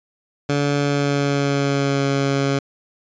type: tone with pitch glide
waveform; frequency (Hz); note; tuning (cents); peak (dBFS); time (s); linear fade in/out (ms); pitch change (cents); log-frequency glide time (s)
15% pulse; 143.4 to 138.6; D3 to C#3; -41 to 0; -11; 0.49-2.59; 5; -59; 0.76-2.11
effects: resampled to 16000 Hz